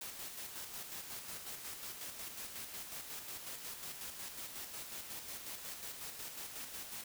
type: noise with tremolo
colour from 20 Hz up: white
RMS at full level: -45 dBFS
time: 0.01-7.04 s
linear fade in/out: 5 ms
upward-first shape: square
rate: 5.5 Hz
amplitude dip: 40%
effects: none